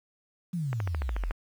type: exponential sweep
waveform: sine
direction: down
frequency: 185 to 38.3 Hz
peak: -28 dBFS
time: 0.53-1.32 s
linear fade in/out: 10 ms
type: click train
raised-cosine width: 0.5 ms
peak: -20 dBFS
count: 9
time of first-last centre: 0.73-1.31 s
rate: 13.8 Hz
effects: 9-bit